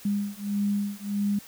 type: beating tone pair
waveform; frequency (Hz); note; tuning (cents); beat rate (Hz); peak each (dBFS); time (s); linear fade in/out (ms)
sine; 202.3 / 203.9; G#3 / G#3; -45 / -32; 1.6; -28; 0.05-1.39; 5
effects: white hiss -48 dBFS RMS until 1.47 s